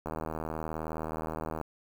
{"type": "click train", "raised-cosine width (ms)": 1, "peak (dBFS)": -21, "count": 124, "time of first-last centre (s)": [0.06, 1.613], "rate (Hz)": 79.2, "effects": ["8-bit"]}